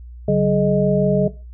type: tone cluster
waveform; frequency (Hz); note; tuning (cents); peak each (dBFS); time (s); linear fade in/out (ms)
sine; 144.9 / 190.7 / 422.5 / 621; D3 / G3 / G#4 / D#5; -23 / -47 / +30 / -3; -19; 0.28-1.28; 5
effects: noise-tail reverb RT60 0.3 s tail -17 dB re dry + added 60 Hz sine -34 dBFS peak until 1.53 s